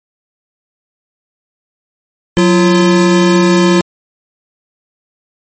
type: tone pair together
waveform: square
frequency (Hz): 182.2 / 343.9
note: F#3 / F4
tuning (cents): -26 / -27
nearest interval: major seventh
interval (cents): 1099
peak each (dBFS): -10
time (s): 2.37-3.81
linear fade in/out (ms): 0
effects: MP3 32 kbps